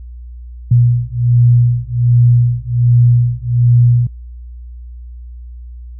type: beating tone pair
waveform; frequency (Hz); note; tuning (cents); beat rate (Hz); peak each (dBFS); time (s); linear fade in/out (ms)
sine; 120 / 121.3; B2 / B2; -49 / -31; 1.3; -11; 0.71-4.07; 5
effects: noise-tail reverb RT60 0.1 s tail -26 dB re dry + added 60 Hz sine -28 dBFS peak until 5.99 s